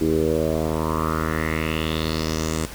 10% pulse tone with low-pass filter sweep, 79.2 Hz, D#2, 31 cents sharp, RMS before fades -23 dBFS, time 0.01-2.66 s, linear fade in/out 5 ms, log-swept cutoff 340 to 8500 Hz, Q 4.1, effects added 50 Hz sine -41 dBFS peak until 2.74 s + pink hiss -38 dBFS RMS until 2.74 s

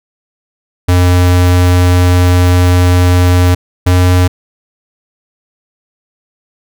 square tone pair in turn, 89.5 / 90.23 Hz, F2 / F#2, +43 / -43 cents, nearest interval unison, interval 14 cents, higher second, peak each -6 dBFS, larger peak neither, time 0.88-3.55 / 3.86-4.28 s, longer first, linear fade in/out 10 ms, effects none

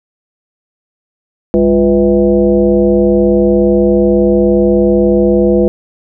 sine tone with frequency modulation, 349.2 Hz, F4, in tune, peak -6 dBFS, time 1.54-5.68 s, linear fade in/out 0 ms, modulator 147 Hz, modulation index 1.4, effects none

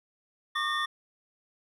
triangle tone cluster, 1102 / 1203 / 1834 / 3480 Hz, C#6 / D6 / A#6 / A7, -11 / +41 / -29 / -20 cents, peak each -34 / -30 / -30 / -32 dBFS, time 0.55-0.86 s, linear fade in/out 10 ms, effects none

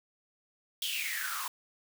white noise with high-pass filter sweep, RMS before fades -35 dBFS, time 0.82-1.48 s, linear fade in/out 2 ms, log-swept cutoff 3400 to 1000 Hz, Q 9.4, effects none

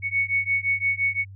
sine beating tone pair, 2217 / 2222.8 Hz, C#7 / C#7, 0 / +4 cents, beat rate 5.8 Hz, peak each -24 dBFS, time 0.02-1.25 s, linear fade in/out 50 ms, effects added 97 Hz sine -39 dBFS peak until 1.35 s

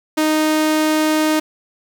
sawtooth tone, 310 Hz, D#4, 6 cents flat, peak -10 dBFS, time 0.17-1.4 s, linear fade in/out 10 ms, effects 8-bit

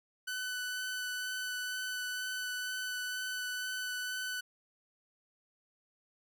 sawtooth tone with vibrato, 1500 Hz, F#6, 23 cents sharp, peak -32 dBFS, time 0.27-4.41 s, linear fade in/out 10 ms, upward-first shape sine, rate 2.1 Hz, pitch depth 9 cents each way, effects none

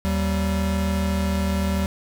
square tone pair together, 77.85 / 192.9 Hz, D#2 / G3, +2 / -28 cents, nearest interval octave + major third, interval 1570 cents, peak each -24 dBFS, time 0.05-1.86 s, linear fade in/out 0 ms, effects none

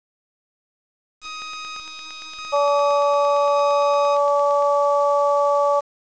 15% pulse tone with tremolo, 1255 Hz, D#6, 15 cents sharp, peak -25 dBFS, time 1.21-4.19 s, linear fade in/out 50 ms, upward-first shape square, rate 0.85 Hz, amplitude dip 25%
click train, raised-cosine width 0.2 ms, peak -23 dBFS, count 29, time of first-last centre 1.42-4.624 s, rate 8.74 Hz
harmonic tone, 286.6 Hz, D4, 42 cents flat, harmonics 2 / 3 / 4, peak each -17 / -23 / -21 dBFS, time 2.52-5.81 s, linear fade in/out 20 ms
effects resampled to 16000 Hz + 7-bit

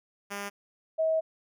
5% pulse / sine tone pair in turn, 201.7 / 640.4 Hz, G3 / D#5, +50 / +50 cents, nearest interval octave + minor sixth, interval 2000 cents, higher second, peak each -23 dBFS, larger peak neither, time 0.3-0.5 / 0.98-1.21 s, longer second, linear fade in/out 20 ms, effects none

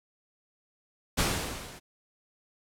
pink noise with level ramp, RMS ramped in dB -24 to -48 dBFS, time 1.17-1.8 s, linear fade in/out 20 ms, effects low-pass 12000 Hz 12 dB/octave

